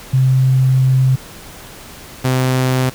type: tone pair in turn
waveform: sine / sawtooth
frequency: 130.81 / 129.01 Hz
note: C3 / C3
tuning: 0 / -24 cents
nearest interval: unison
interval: 24 cents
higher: first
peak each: -9 dBFS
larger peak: neither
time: 0.13-1.16 / 2.24-2.9 s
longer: first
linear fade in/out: 10 ms
effects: pink hiss -36 dBFS RMS until 2.94 s